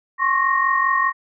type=tone cluster; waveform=sine; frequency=1069 / 1114 / 1862 Hz; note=C6 / C#6 / A#6; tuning=+37 / +8 / -2 cents; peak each=-20 dBFS; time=0.18-1.13 s; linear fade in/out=50 ms; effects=none